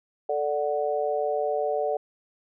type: chord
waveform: sine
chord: D major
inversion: second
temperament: equal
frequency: 440 / 587.3 / 740 Hz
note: A4 / D5 / F#5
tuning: 0 / 0 / 0 cents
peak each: -28 / -27 / -29 dBFS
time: 0.29-1.97 s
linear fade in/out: 5 ms
effects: none